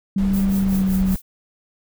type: tone with pitch glide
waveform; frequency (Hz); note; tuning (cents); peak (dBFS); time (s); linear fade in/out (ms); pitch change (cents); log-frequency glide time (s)
sine; 194.6 to 189.39; G3 to F#3; -12 to +41; -16; 0.16-1.15; 5; -47; 0.51-0.93
type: noise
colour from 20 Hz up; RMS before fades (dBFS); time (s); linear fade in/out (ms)
brown; -27; 0.18-1.16; 2
type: noise with tremolo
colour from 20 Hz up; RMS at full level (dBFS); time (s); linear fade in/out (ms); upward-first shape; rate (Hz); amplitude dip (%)
violet; -32; 0.33-1.22; 5; triangle; 5.3; 100
effects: none